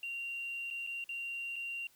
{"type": "tone with dropouts", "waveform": "sine", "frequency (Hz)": 2765, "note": "F7", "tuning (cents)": -18, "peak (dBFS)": -36, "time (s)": [0.03, 1.87], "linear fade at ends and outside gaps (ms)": 2, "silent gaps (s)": [[0.703, 0.709], [0.866, 0.872], [1.041, 1.091], [1.559, 1.563]], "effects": ["tanh soft clip ceiling -33 dBFS", "white hiss -66 dBFS RMS until 1.95 s"]}